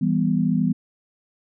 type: chord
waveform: sine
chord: E minor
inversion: none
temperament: just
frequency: 164.81 / 197.78 / 247.2 Hz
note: E3 / G3 / B3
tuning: 0 / +16 / +2 cents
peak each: -22 dBFS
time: 0.01-0.73 s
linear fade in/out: 10 ms
effects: none